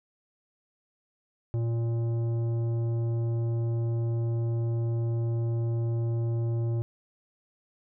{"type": "tone with tanh clipping", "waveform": "triangle", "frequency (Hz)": 116, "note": "A#2", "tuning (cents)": -8, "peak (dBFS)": -27, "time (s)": [1.54, 6.82], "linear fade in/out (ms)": 0, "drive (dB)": 15, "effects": []}